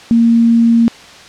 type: tone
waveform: sine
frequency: 231.6 Hz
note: A#3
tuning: 11 cents flat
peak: -6 dBFS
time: 0.11-0.88 s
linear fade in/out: 0 ms
effects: white hiss -36 dBFS RMS until 1.28 s + low-pass 5000 Hz 12 dB/octave